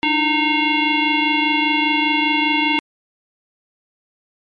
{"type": "tone with frequency modulation", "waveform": "sine", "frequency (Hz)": 1535, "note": "G6", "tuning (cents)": -37, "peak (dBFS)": -14, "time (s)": [0.03, 2.79], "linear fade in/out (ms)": 0, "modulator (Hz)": 619, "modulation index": 2.6, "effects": ["MP3 48 kbps"]}